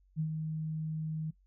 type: tone with ADSR envelope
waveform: sine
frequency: 157 Hz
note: D#3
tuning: 16 cents sharp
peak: -28 dBFS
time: 0.16-1.31 s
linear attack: 38 ms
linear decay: 84 ms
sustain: -5 dB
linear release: 11 ms
effects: noise-tail reverb RT60 0.1 s tail -20 dB re dry + added 47 Hz sine -63 dBFS peak until 1.46 s